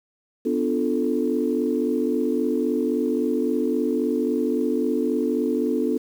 sine chord, B half-diminished seventh, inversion none, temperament equal with one note detuned, 250 / 293.7 / 349.2 / 440 Hz, B3 / D4 / F4 / A4, +21 / 0 / 0 / 0 cents, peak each -24 / -25 / -27 / -25 dBFS, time 0.45-5.98 s, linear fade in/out 10 ms, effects tanh soft clip ceiling -9 dBFS + 8-bit

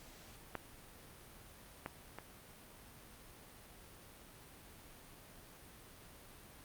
clicks, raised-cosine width 0.5 ms, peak -24 / -25 / -30 dBFS, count 3, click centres 0.553 / 1.861 / 2.186 s, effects pink hiss -57 dBFS RMS until 6.64 s + Opus 48 kbps

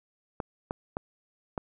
clicks, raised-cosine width 1 ms, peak -17 dBFS, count 4, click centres 0.402 / 0.709 / 0.969 / 1.578 s, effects none

